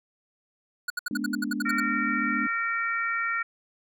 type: tone bursts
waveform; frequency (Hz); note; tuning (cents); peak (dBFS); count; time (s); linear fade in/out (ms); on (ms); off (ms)
square; 1458; F#6; -26; -27; 11; 0.88-1.802; 5; 22; 68
type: chord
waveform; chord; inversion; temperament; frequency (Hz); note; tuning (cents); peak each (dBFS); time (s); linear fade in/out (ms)
sine; G# diminished; none; equal with one note detuned; 211.8 / 246.9 / 293.7; G#3 / B3 / D4; +34 / 0 / 0; -32; 1.11-2.47; 2
type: harmonic tone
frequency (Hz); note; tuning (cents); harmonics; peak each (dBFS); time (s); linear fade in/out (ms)
460; A#4; -23; 3 / 4 / 5; -28 / -30 / -32; 1.65-3.43; 10
effects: none

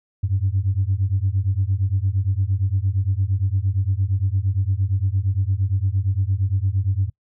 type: beating tone pair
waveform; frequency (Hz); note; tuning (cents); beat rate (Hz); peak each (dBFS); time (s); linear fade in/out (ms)
sine; 92.5 / 101.2; F#2 / G#2; 0 / -44; 8.7; -20; 0.23-7.1; 10
effects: noise-tail reverb RT60 0.1 s tail -26 dB re dry + tanh soft clip ceiling -11 dBFS

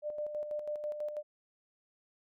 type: tone with tremolo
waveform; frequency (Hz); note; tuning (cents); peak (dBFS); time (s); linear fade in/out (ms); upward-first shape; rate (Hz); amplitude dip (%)
sine; 598; D5; +31; -33; 0.02-1.23; 50; square; 6.1; 50
effects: none

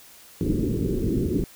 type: low-pass noise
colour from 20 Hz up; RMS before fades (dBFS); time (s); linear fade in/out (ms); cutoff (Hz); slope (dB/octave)
white; -24; 0.41-1.44; 0; 400; 48
effects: white hiss -49 dBFS RMS until 1.55 s

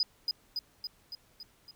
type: tone with echo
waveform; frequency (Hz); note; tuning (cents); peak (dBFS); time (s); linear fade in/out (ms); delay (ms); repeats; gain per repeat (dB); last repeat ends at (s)
triangle; 4978; D#8; 0; -21; 0-0.03; 2; 280; 6; -4; 1.71
effects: tanh soft clip ceiling -23 dBFS + pink hiss -65 dBFS RMS until 1.75 s

